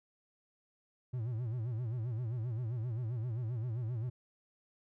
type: tone with vibrato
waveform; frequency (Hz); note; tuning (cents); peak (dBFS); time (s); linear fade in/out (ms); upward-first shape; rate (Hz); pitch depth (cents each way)
triangle; 117.3; A#2; +11; -32; 1.13-4.1; 10; sine; 7.6; 150
effects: none